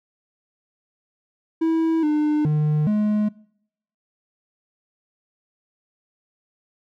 triangle tone with pitch steps, 325.1 / 301 / 151.4 / 210.9 Hz, E4 / D4 / D#3 / G#3, -24 / +43 / -47 / +27 cents, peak -15 dBFS, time 1.61-3.29 s, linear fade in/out 10 ms, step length 420 ms, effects noise-tail reverb RT60 0.7 s tail -23 dB re dry

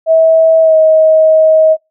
sine tone with pitch glide, 647 to 632.6 Hz, E5 to D#5, -32 to +29 cents, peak -4 dBFS, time 0.06-1.77 s, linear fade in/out 50 ms, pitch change -39 cents, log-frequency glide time 0.61-0.76 s, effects noise-tail reverb RT60 0.2 s tail -24 dB re dry

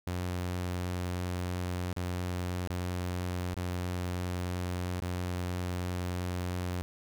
sawtooth tone with dropouts, 89.7 Hz, F2, 47 cents sharp, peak -28 dBFS, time 0.07-6.82 s, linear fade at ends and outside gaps 0 ms, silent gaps 1.929-1.964 / 2.674-2.701 / 3.542-3.567 / 5.001-5.021 s, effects none

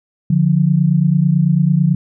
sine tone pair together, 146.83 / 175.88 Hz, D3 / F3, 0 / +13 cents, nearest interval minor third, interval 313 cents, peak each -13 dBFS, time 0.3-1.95 s, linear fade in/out 5 ms, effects none

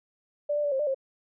sine tone with pitch steps, 586 / 591 / 579 / 533 / 595 / 536 Hz, D5 / D5 / D5 / C5 / D5 / C5, -4 / +11 / -25 / +32 / +22 / +42 cents, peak -24 dBFS, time 0.49-0.946 s, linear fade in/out 10 ms, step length 76 ms, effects none

